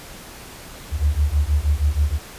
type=beating tone pair; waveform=sine; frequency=70.4 / 76.7 Hz; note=C#2 / D#2; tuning=+27 / -24 cents; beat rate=6.3 Hz; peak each=-19 dBFS; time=0.91-2.19 s; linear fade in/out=50 ms; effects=pink hiss -39 dBFS RMS until 2.38 s + resampled to 32000 Hz